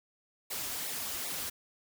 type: noise with flanger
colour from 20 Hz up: white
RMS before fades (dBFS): -37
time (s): 0.5-1.5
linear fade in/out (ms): 10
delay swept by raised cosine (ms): 0.64 to 6.64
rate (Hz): 2.6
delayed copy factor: -0.9
effects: none